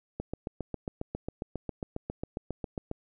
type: click train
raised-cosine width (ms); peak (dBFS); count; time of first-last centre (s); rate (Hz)
2; -20; 21; 0.2-2.914; 7.37
effects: none